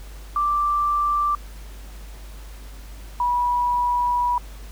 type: tone pair in turn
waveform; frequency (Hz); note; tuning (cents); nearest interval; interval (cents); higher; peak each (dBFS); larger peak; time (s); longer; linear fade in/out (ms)
sine; 1174.7 / 974.4; D6 / B5; 0 / -24; minor third; 324; first; -18; neither; 0.36-1.35 / 3.2-4.38; second; 2
effects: added 50 Hz sine -36 dBFS peak until 4.71 s + pink hiss -47 dBFS RMS until 4.71 s